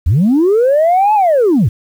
sine linear two-way sweep, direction up then down, 66 to 872 to 82.1 Hz, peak -6 dBFS, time 0.06-1.69 s, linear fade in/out 10 ms, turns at 1.14 s, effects tanh soft clip ceiling -5 dBFS + 7-bit

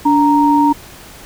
sine tone pair together, 289.8 / 931 Hz, D4 / A#5, -23 / -2 cents, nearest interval octave + minor sixth, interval 2021 cents, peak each -11 dBFS, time 0.05-0.73 s, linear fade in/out 10 ms, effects pink hiss -37 dBFS RMS until 1.25 s

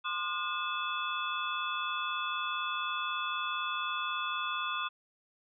sine tone cluster, 1047 / 1211 / 1436 / 2605 / 3439 Hz, C6 / D#6 / F6 / E7 / A7, +1 / -47 / +48 / -21 / -40 cents, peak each -39 / -36 / -39 / -39 / -39 dBFS, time 0.04-4.89 s, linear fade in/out 20 ms, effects none

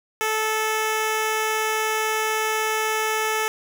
10% pulse tone, 436.2 Hz, A4, 15 cents flat, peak -13 dBFS, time 0.21-3.48 s, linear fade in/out 0 ms, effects none

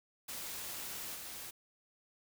white noise with level steps, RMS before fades -43 / -46 dBFS, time 0.28-1.51 s, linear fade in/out 10 ms, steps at 1.14 s, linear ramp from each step 20 ms, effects none

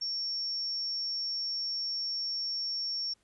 sine tone, 5480 Hz, F8, 34 cents flat, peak -31 dBFS, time 0.01-3.14 s, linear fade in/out 10 ms, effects pink hiss -71 dBFS RMS until 3.23 s + resampled to 24000 Hz

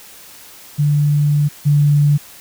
sine tone pair in turn, 146.83 / 145.9 Hz, D3 / D3, 0 / -11 cents, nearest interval unison, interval 11 cents, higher first, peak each -11 / -9 dBFS, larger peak second, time 0.78-1.49 / 1.65-2.18 s, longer first, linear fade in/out 20 ms, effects white hiss -40 dBFS RMS until 2.4 s

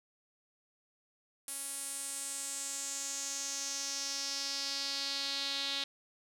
sawtooth tone with band-pass filter sweep, 277.2 Hz, C#4, in tune, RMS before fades -38 dBFS, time 1.48-5.84 s, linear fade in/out 2 ms, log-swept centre 10000 to 3800 Hz, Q 3.9, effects none

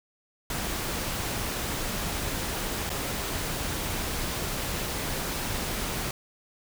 pink noise with dropouts, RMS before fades -31 dBFS, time 0.5-6.11 s, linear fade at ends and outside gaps 2 ms, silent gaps 2.894-2.901 s, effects none

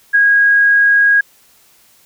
sine tone with ADSR envelope, 1642 Hz, G#6, 20 cents flat, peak -5 dBFS, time 0.13-1.21 s, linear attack 23 ms, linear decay 7 ms, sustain -2 dB, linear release 7 ms, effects white hiss -50 dBFS RMS until 2.05 s

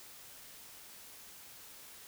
silence, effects white hiss -53 dBFS RMS until 2.07 s

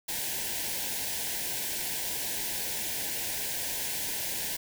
white band-stop noise, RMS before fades -33 dBFS, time 0.08-4.57 s, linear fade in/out 10 ms, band 1000 to 1500 Hz, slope 96 dB/octave, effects none

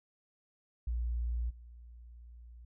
sine tone with level steps, 59 Hz, A#1, 22 cents sharp, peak -31 / -49 dBFS, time 0.87-2.65 s, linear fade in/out 5 ms, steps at 1.49 s, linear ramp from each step 20 ms, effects none

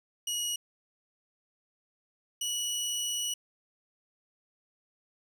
20% pulse tone pair in turn, 2904 / 2934 Hz, F#7 / F#7, -33 / -15 cents, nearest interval unison, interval 18 cents, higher second, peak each -25 dBFS, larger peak neither, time 0.27-0.56 / 2.41-3.34 s, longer second, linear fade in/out 5 ms, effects none

